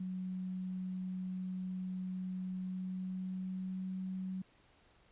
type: tone with pitch glide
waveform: sine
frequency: 185 to 187.26 Hz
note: F#3 to F#3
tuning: 0 to +21 cents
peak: -37 dBFS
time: 0-4.42 s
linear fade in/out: 5 ms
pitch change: +21 cents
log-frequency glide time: 2.61-4 s
effects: pink hiss -67 dBFS RMS until 5.11 s + resampled to 8000 Hz